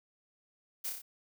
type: noise with echo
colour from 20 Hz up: blue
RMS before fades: -37 dBFS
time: 0.84-0.9 s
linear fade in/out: 10 ms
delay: 30 ms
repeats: 4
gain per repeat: -3 dB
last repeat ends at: 1.02 s
effects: none